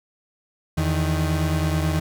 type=tone pair together; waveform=35% pulse; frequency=82.41 / 155.57 Hz; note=E2 / D#3; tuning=0 / 0 cents; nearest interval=major seventh; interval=1100 cents; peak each=-21 dBFS; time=0.77-2 s; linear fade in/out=10 ms; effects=none